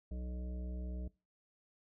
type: harmonic tone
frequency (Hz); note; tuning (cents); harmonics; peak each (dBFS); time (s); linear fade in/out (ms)
61.74; B1; 0; 1 / 3 / 5 / 7 / 9 / 10; -39 / -47 / -55 / -58 / -65 / -57; 0.11-1.08; 5
effects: noise-tail reverb RT60 0.3 s tail -23 dB re dry